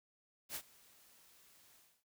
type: noise with ADSR envelope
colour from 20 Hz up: white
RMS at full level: -41 dBFS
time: 0.49-2.04 s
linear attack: 61 ms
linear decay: 66 ms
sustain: -24 dB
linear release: 280 ms
effects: none